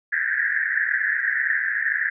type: band-pass noise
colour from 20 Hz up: pink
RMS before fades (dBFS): -23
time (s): 0.12-2.1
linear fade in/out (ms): 10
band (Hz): 1600 to 1900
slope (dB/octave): 96
effects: none